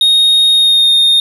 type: tone with pitch glide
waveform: triangle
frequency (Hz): 3723 to 3680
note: A#7 to A#7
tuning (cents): -3 to -23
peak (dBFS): -5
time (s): 0.01-1.2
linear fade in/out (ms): 2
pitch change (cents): -20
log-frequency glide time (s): 0.51-0.91
effects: none